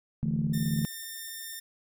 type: click train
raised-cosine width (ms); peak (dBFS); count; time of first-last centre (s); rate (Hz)
3; -31; 24; 0.23-0.843; 37.5
type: chord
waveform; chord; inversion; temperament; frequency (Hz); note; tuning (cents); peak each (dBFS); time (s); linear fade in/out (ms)
sine; D suspended second; none; equal; 146.83 / 164.81 / 220; D3 / E3 / A3; 0 / 0 / 0; -30; 0.23-0.85; 0
type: tone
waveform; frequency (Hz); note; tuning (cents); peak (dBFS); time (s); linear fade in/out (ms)
5% pulse; 1808; A6; +47; -27; 0.53-1.6; 10
effects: none